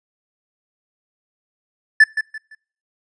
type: tone with echo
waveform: triangle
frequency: 1748 Hz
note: A6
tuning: 12 cents flat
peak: -4 dBFS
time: 2-2.04 s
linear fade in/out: 5 ms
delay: 170 ms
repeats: 3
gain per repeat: -11 dB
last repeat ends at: 2.55 s
effects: noise-tail reverb RT60 0.5 s tail -25 dB re dry + resampled to 22050 Hz